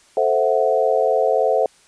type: chord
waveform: sine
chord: F# half-diminished seventh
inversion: first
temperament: equal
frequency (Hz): 440 / 523.3 / 659.3 / 740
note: A4 / C5 / E5 / F#5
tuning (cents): 0 / 0 / 0 / 0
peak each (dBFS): -20 / -19 / -20 / -22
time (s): 0.17-1.66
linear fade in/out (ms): 2
effects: white hiss -53 dBFS RMS until 1.87 s + resampled to 22050 Hz